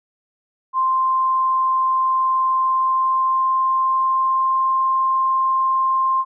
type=tone with pitch glide; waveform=sine; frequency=1046.5 to 1054.4 Hz; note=C6 to C6; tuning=0 to +13 cents; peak=-15 dBFS; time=0.73-6.25 s; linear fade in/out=50 ms; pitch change=+13 cents; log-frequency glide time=2.55-4.79 s; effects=none